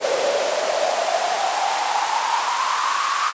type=noise with high-pass filter sweep; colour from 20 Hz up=pink; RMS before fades=-21 dBFS; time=0-3.33 s; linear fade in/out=50 ms; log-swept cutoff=520 to 1200 Hz; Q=8.1; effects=resampled to 16000 Hz